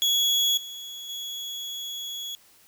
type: tone with level steps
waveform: 35% pulse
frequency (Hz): 3357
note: G#7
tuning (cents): +18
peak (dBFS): -18 / -34 / -30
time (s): 0.02-2.35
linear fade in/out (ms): 0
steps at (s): 0.57 / 1.09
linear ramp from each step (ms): 5
effects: white hiss -57 dBFS RMS until 2.67 s